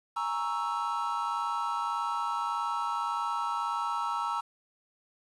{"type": "chord", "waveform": "triangle", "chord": "A# half-diminished seventh", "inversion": "third", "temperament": "equal", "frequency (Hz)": [830.6, 932.3, 1108.7, 1318.5], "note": ["G#5", "A#5", "C#6", "E6"], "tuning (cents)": [0, 0, 0, 0], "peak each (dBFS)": [-37, -31, -35, -31], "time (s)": [0.16, 4.41], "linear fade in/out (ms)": 10, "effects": ["resampled to 24000 Hz", "9-bit"]}